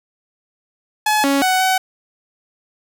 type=tone with pitch steps; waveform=sawtooth; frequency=852 / 277.8 / 746 / 753 Hz; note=G#5 / C#4 / F#5 / F#5; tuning=+44 / +4 / +14 / +30 cents; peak=-10 dBFS; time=1.06-1.78 s; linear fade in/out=5 ms; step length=180 ms; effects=none